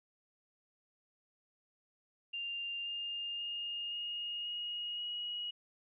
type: tone with pitch steps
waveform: sine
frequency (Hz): 2794 / 2815 / 2836 / 2858 / 2879 / 2901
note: F7 / F7 / F7 / F7 / F#7 / F#7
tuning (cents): 0 / +13 / +26 / +39 / -48 / -35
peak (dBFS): -37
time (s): 2.33-5.51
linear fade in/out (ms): 10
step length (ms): 530
effects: none